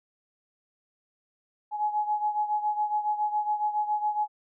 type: beating tone pair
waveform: sine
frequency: 841 / 848.2 Hz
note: G#5 / G#5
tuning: +22 / +36 cents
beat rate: 7.2 Hz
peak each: -26 / -31 dBFS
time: 1.71-4.28 s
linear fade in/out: 50 ms
effects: none